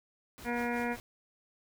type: noise with tremolo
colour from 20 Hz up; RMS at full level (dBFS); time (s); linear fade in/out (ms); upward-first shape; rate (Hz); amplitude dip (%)
pink; -48; 0.38-1; 0; sine; 5.4; 70
type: harmonic tone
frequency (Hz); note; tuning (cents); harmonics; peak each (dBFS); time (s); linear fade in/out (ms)
239.7; A#3; +48; 1 / 2 / 3 / 4 / 6 / 7 / 8 / 9 / 10; -34 / -37 / -39 / -40 / -42 / -42 / -43 / -44 / -44; 0.44-0.97; 50
effects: none